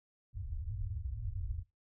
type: low-pass noise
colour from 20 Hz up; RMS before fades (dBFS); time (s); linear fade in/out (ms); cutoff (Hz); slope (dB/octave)
white; -39; 0.33-1.64; 50; 110; 96
effects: noise-tail reverb RT60 0.2 s tail -17 dB re dry